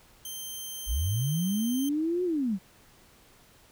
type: tone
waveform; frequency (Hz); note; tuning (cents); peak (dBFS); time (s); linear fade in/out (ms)
10% pulse; 3136; G7; 0; -28; 0.25-1.89; 2
type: linear two-way sweep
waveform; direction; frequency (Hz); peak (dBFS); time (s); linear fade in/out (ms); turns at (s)
sine; up then down; 43.94 to 368.2 to 176.4; -25; 0.86-2.59; 50; 2.24
effects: pink hiss -58 dBFS RMS until 3.71 s